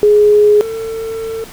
sine / triangle tone pair in turn, 417.6 / 448.7 Hz, G#4 / A4, +10 / +34 cents, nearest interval minor second, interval 124 cents, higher second, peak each -5 / -17 dBFS, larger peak first, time 0.03-0.61 / 0.61-1.44 s, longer second, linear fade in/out 0 ms, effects pink hiss -35 dBFS RMS until 1.52 s

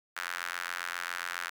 sawtooth tone with high-pass filter, 87.4 Hz, F2, 2 cents sharp, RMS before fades -37 dBFS, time 0.16-1.5 s, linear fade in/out 10 ms, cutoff 1500 Hz, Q 2.8, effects none

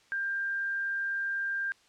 sine tone, 1592 Hz, G6, 26 cents sharp, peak -29 dBFS, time 0.12-1.72 s, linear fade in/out 0 ms, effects white hiss -63 dBFS RMS until 1.88 s + low-pass 6000 Hz 12 dB/octave

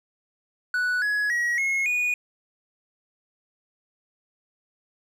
triangle tone with pitch steps, 1480 / 1680.5 / 1908.3 / 2167 / 2460 Hz, F#6 / G#6 / A#6 / C#7 / D#7, 0 / +20 / +40 / -40 / -20 cents, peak -20 dBFS, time 0.74-2.14 s, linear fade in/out 2 ms, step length 280 ms, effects none

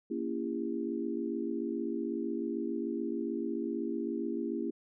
sine chord, A# diminished seventh, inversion none, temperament just, 233.1 / 279.7 / 335.6 / 402.8 Hz, A#3 / C#4 / E4 / G4, 0 / +16 / +31 / +47 cents, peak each -37 / -38 / -36 / -39 dBFS, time 0.1-4.71 s, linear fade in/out 10 ms, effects none

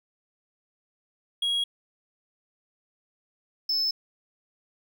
triangle tone pair in turn, 3300 / 5251 Hz, G#7 / E8, -12 / -8 cents, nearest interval minor sixth, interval 804 cents, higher second, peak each -22 dBFS, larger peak neither, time 1.42-1.64 / 3.69-3.91 s, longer neither, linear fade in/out 5 ms, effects none

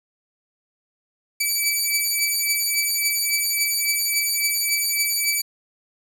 10% pulse beating tone pair, 2300 / 2303.6 Hz, D7 / D7, -37 / -34 cents, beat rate 3.6 Hz, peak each -15 / -13 dBFS, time 1.4-5.42 s, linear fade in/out 10 ms, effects none

